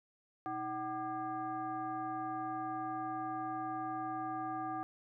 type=tone with frequency modulation; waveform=sine; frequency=757 Hz; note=F#5; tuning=39 cents sharp; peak=-36 dBFS; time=0.46-4.83 s; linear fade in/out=0 ms; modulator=440 Hz; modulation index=1.1; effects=none